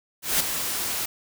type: noise with ADSR envelope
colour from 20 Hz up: white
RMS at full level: -20 dBFS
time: 0.22-1.06 s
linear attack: 180 ms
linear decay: 8 ms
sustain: -8 dB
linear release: 8 ms
effects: none